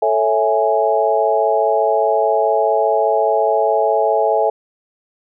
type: chord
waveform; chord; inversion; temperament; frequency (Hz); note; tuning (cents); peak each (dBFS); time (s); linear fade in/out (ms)
sine; A major seventh; none; equal; 440 / 554.4 / 659.3 / 830.6; A4 / C#5 / E5 / G#5; 0 / 0 / 0 / 0; -18 / -20 / -17 / -18; 0.02-4.5; 5
effects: none